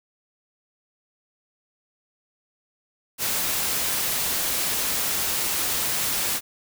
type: noise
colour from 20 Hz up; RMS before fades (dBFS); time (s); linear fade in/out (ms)
white; -25; 3.18-6.41; 50
effects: none